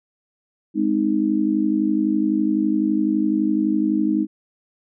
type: chord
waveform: sine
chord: Ab major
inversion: none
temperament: just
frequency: 207.7 / 259.6 / 311.5 Hz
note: Ab3 / C4 / Eb4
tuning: 0 / -13 / +2 cents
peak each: -22 / -24 / -19 dBFS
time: 0.74-4.27 s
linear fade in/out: 50 ms
effects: none